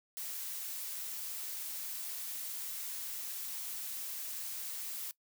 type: noise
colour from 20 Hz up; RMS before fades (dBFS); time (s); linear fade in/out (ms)
blue; -41; 0.17-5.11; 0
effects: noise-tail reverb RT60 0.1 s tail -20 dB re dry